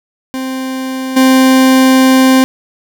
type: tone with level steps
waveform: 40% pulse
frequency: 261.6 Hz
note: C4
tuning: in tune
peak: -16 / -4 dBFS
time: 0.34-2.44 s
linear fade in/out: 0 ms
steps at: 1.16 s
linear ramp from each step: 10 ms
effects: none